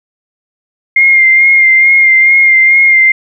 sine tone with vibrato, 2118 Hz, C7, 21 cents sharp, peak -3 dBFS, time 0.96-3.12 s, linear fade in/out 5 ms, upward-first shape sine, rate 2.3 Hz, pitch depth 28 cents each way, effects none

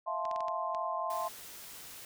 sine chord, F major seventh, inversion third, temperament just, 654.8 / 698.5 / 873.1 / 1047.7 Hz, E5 / F5 / A5 / C6, -12 / 0 / -14 / +2 cents, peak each -38 / -39 / -40 / -35 dBFS, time 0.06-1.29 s, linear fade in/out 20 ms
clicks, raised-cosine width 0.2 ms, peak -29 dBFS, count 6, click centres 0.253 / 0.313 / 0.361 / 0.406 / 0.483 / 0.748 s
white noise, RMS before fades -48 dBFS, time 1.1-2.05 s, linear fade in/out 2 ms
effects none

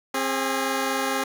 10% pulse tone pair together, 266.4 / 411.8 Hz, C4 / G#4, +31 / -15 cents, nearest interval minor sixth, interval 754 cents, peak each -17 / -19 dBFS, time 0.14-1.24 s, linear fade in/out 5 ms, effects none

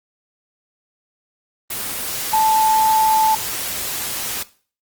sine tone in noise, 877 Hz, A5, 6 cents flat, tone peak -13 dBFS, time 2.33-3.35 s, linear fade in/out 5 ms, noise white, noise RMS -25 dBFS, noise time 1.7-4.43 s, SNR +9 dB, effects noise-tail reverb RT60 0.4 s tail -17 dB re dry + Opus 24 kbps

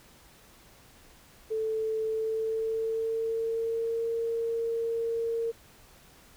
sine tone with pitch glide, 440 to 459.5 Hz, A4 to A#4, 0 to -25 cents, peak -27 dBFS, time 1.5-5.52 s, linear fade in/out 20 ms, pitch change +75 cents, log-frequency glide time 2.05-4.08 s, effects pink hiss -56 dBFS RMS until 6.36 s

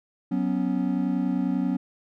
triangle chord, F# suspended fourth, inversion none, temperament equal, 185 / 246.9 / 277.2 Hz, F#3 / B3 / C#4, 0 / 0 / 0 cents, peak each -25 / -25 / -25 dBFS, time 0.31-1.77 s, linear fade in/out 10 ms, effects none

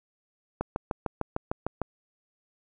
click train, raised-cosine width 1 ms, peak -14 dBFS, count 9, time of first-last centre 0.61-1.817 s, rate 6.63 Hz, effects none

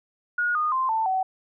sine tone with pitch steps, 1443 / 1227.5 / 1044.2 / 888.3 / 755.6 Hz, F#6 / D#6 / C6 / A5 / F#5, -44 / -24 / -4 / +16 / +36 cents, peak -21 dBFS, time 0.38-1.23 s, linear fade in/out 5 ms, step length 170 ms, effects none

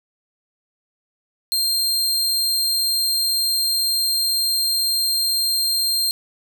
sawtooth tone, 4186 Hz, C8, in tune, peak -15 dBFS, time 1.52-6.11 s, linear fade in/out 0 ms, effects none

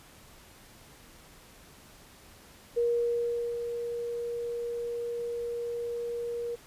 sine tone with ADSR envelope, 473.6 Hz, A#4, 27 cents sharp, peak -23 dBFS, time 2.76-6.56 s, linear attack 18 ms, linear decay 790 ms, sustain -8 dB, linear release 17 ms, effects pink hiss -54 dBFS RMS until 6.66 s + resampled to 32000 Hz

